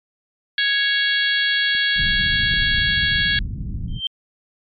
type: harmonic tone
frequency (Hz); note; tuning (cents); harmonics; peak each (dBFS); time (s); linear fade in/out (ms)
554.4; C#5; 0; 3 / 4 / 5 / 6 / 7 / 8; -19 / -27 / -30 / -21 / -28 / -29; 0.58-3.39; 2
type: clicks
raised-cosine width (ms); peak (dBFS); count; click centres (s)
3; -29 / -31 / -21; 3; 1.75 / 2.134 / 2.539
type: low-pass noise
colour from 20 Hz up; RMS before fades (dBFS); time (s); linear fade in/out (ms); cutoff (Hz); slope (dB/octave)
pink; -26; 1.95-4.01; 50; 190; 24
type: tone with exponential growth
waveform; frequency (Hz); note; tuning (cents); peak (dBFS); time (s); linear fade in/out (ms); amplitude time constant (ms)
sine; 3136; G7; 0; -16; 3.88-4.07; 2; 41
effects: MP3 64 kbps